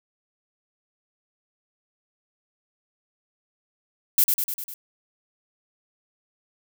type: noise with echo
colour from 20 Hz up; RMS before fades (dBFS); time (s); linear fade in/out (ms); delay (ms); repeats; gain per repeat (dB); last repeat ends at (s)
violet; -17; 4.18-4.24; 2; 100; 5; -4; 4.74
effects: none